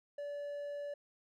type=tone with hard clipping; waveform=triangle; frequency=577 Hz; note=D5; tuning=31 cents flat; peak=-40 dBFS; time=0.18-0.94 s; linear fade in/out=5 ms; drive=6 dB; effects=none